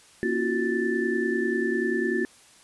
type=tone cluster; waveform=sine; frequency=236.8 / 277.6 / 340.6 / 370.7 / 1760 Hz; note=A#3 / C#4 / F4 / F#4 / A6; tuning=+27 / +3 / -43 / +3 / 0 cents; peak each=-29 / -34 / -29 / -27 / -30 dBFS; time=0.23-2.25 s; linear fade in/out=0 ms; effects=white hiss -54 dBFS RMS until 2.63 s + resampled to 24000 Hz